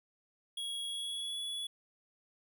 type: tone with pitch glide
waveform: square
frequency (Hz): 3322 to 3394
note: G#7 to G#7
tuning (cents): 0 to +37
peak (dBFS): -37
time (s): 0.57-1.67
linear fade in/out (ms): 5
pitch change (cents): +37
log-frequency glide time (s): 0.86-1.38
effects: none